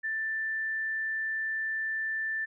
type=tone; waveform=sine; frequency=1770 Hz; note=A6; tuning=10 cents sharp; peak=-29 dBFS; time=0.03-2.46 s; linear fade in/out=20 ms; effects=none